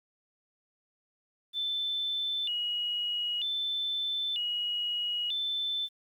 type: tone with vibrato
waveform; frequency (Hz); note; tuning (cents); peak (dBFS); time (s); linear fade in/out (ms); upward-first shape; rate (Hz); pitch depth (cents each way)
sine; 3200; G7; +35; -29; 1.53-5.89; 50; square; 0.53; 170
effects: 10-bit